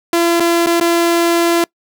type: tone with dropouts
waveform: sawtooth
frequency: 339.8 Hz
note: F4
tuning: 47 cents flat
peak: -7 dBFS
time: 0.13-1.64 s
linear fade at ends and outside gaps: 2 ms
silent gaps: 0.399-0.404 / 0.662-0.669 / 0.8-0.81 s
effects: noise-tail reverb RT60 0.1 s tail -25 dB re dry